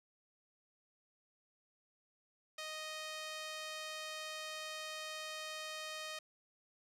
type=tone with band-pass filter; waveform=sawtooth; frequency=622.3 Hz; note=D#5; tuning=in tune; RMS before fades=-45 dBFS; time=2.58-6.19 s; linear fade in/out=5 ms; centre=3800 Hz; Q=0.69; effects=none